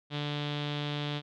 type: tone with low-pass filter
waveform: sawtooth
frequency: 146.7 Hz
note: D3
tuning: 2 cents flat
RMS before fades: -34 dBFS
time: 0.1-1.22 s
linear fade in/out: 50 ms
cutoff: 3500 Hz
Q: 5.2
effects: none